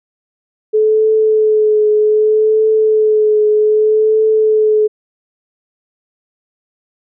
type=tone with vibrato; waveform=sine; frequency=430.4 Hz; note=A4; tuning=38 cents flat; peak=-8 dBFS; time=0.73-4.88 s; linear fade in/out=20 ms; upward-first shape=triangle; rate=0.64 Hz; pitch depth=27 cents each way; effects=none